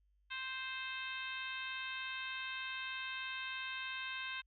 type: harmonic tone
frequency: 523.3 Hz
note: C5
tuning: in tune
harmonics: 2 / 3 / 4 / 5 / 6 / 7 / 8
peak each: -49 / -45 / -49 / -45 / -50 / -49 / -61 dBFS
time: 0.3-4.42 s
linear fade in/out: 20 ms
effects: added 50 Hz sine -70 dBFS peak until 4.46 s